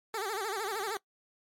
15% pulse tone with vibrato, 415.3 Hz, G#4, in tune, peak -26 dBFS, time 0.14-0.97 s, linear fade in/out 2 ms, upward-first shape sine, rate 13 Hz, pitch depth 160 cents each way, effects noise-tail reverb RT60 0.1 s tail -22 dB re dry + MP3 64 kbps

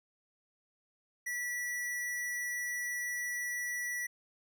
square tone, 1951 Hz, B6, 22 cents flat, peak -35 dBFS, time 1.26-4.07 s, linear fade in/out 10 ms, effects none

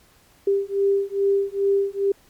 sine beating tone pair, 395.2 / 397.6 Hz, G4 / G4, +14 / +25 cents, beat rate 2.4 Hz, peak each -21 dBFS, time 0.47-2.12 s, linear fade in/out 5 ms, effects pink hiss -56 dBFS RMS until 2.29 s + MP3 96 kbps

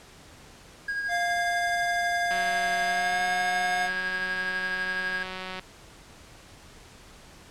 triangle tone with tremolo, 1635 Hz, G#6, 28 cents flat, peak -24 dBFS, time 0.88-5.23 s, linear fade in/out 5 ms, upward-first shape triangle, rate 12 Hz, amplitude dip 45%
square tone with pitch glide, 698 to 719.3 Hz, F5 to F#5, -1 to -49 cents, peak -27 dBFS, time 1.08-3.9 s, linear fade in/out 50 ms, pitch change +52 cents, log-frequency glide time 2.82-3.22 s
click train, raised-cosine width 0.3 ms, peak -20 dBFS, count 612, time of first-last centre 2.31-5.595 s, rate 186 Hz
effects pink hiss -50 dBFS RMS until 7.5 s + low-pass 9000 Hz 12 dB/octave

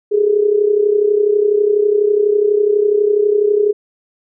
sine tone with amplitude modulation, 415.3 Hz, G#4, in tune, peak -7 dBFS, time 0.11-3.73 s, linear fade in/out 20 ms, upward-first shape sine, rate 32.1 Hz, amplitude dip 70%, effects none

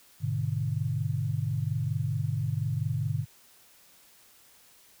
sine tone cluster, 104.2 / 125.2 / 149.6 Hz, G#2 / B2 / D3, +6 / +24 / +32 cents, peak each -31 dBFS, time 0.2-3.26 s, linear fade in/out 50 ms, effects white hiss -58 dBFS RMS until 5 s

